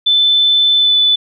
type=tone with pitch glide; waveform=sine; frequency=3520 to 3490 Hz; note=A7 to A7; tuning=0 to -15 cents; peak=-8 dBFS; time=0.06-1.16 s; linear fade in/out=10 ms; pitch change=-15 cents; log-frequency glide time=0.77-0.96 s; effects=none